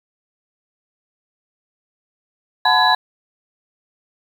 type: tone cluster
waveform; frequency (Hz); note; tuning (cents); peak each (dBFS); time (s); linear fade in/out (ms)
sine; 733 / 872 / 1008 / 1682 / 3944; F#5 / A5 / B5 / G#6 / B7; -16 / -16 / +35 / +22 / -3; -18; 2.65-2.95; 5
effects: 7-bit